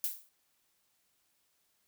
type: noise with exponential decay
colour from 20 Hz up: violet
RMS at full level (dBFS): -30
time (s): 0.04-0.29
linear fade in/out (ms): 1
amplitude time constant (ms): 54
effects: white hiss -75 dBFS RMS until 1.87 s